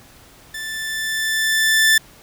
sawtooth tone with level ramp, 1763 Hz, A6, 3 cents sharp, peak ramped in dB -24 to -7 dBFS, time 0.54-1.98 s, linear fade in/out 5 ms, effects pink hiss -47 dBFS RMS until 2.22 s

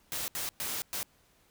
white noise bursts at uneven times, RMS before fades -35 dBFS, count 4, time 0.12-0.28 / 0.35-0.49 / 0.6-0.82 / 0.93-1.03 s, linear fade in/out 0 ms, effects pink hiss -66 dBFS RMS until 1.5 s

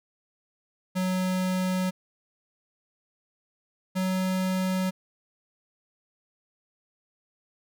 square tone pair in turn, 185 / 186.5 Hz, F#3 / F#3, 0 / +14 cents, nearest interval unison, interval 14 cents, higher second, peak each -25 dBFS, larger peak neither, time 0.95-1.91 / 3.95-4.91 s, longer neither, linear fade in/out 20 ms, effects none

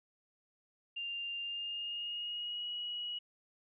sine tone with pitch glide, 2794 to 2911 Hz, F7 to F#7, 0 to -29 cents, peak -37 dBFS, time 0.96-3.19 s, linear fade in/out 10 ms, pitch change +71 cents, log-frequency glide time 1.4-2.67 s, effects none

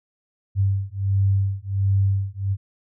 sine beating tone pair, 97.3 / 98.7 Hz, G2 / G2, -12 / +12 cents, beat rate 1.4 Hz, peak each -21 dBFS, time 0.55-2.57 s, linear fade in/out 50 ms, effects none

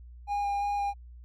triangle tone with vibrato, 811 Hz, G#5, 41 cents flat, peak -25 dBFS, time 0.27-0.94 s, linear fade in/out 50 ms, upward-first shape square, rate 2.9 Hz, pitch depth 9 cents each way, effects added 60 Hz sine -45 dBFS peak until 1.24 s

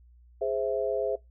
sine chord, Ab augmented, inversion none, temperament equal, 415.3 / 523.3 / 659.3 Hz, Ab4 / C5 / E5, 0 / 0 / 0 cents, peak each -30 dBFS, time 0.41-1.16 s, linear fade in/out 10 ms, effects noise-tail reverb RT60 0.2 s tail -23 dB re dry + added 60 Hz sine -53 dBFS peak until 1.3 s

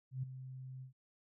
sine tone with ADSR envelope, 130.2 Hz, C3, 8 cents flat, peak -34 dBFS, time 0.11-0.93 s, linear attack 120 ms, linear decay 9 ms, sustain -11 dB, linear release 110 ms, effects none

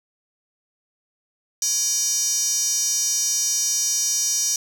square tone with high-pass filter, 337.5 Hz, E4, 41 cents sharp, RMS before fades -22 dBFS, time 1.62-4.56 s, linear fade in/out 2 ms, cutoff 5900 Hz, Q 7.4, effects none

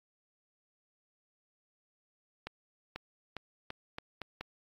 accelerating click train, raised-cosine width 0.3 ms, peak -23 dBFS, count 7, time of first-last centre 2.47-4.41 s, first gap 490 ms, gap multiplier 0.83, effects AAC 32 kbps

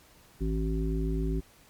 harmonic tone, 53.8 Hz, A1, 38 cents flat, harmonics 1 / 3 / 5 / 7, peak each -28 / -33 / -35 / -36 dBFS, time 0.4-1.41 s, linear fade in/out 20 ms, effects pink hiss -58 dBFS RMS until 1.69 s + MP3 96 kbps

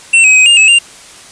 square tone with pitch steps, 2701 / 2538 / 2523 / 2811 / 2586 / 2789 Hz, E7 / D#7 / D#7 / F7 / E7 / F7, +42 / +34 / +23 / +11 / -34 / -3 cents, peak -4 dBFS, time 0.13-0.79 s, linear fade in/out 10 ms, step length 110 ms, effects white hiss -35 dBFS RMS until 1.31 s + resampled to 22050 Hz

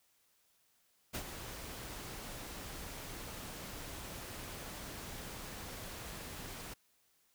pink noise with ADSR envelope, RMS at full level -38 dBFS, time 1.13-6.74 s, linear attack 21 ms, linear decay 70 ms, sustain -8 dB, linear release 7 ms, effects white hiss -73 dBFS RMS until 7.34 s

